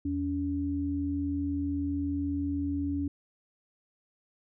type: tone pair together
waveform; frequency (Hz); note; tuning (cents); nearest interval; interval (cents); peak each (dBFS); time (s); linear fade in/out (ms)
sine; 82.35 / 283.3; E2 / C#4; -1 / +38; octave + major sixth; 2139; -34 / -29; 0.05-3.08; 5
effects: none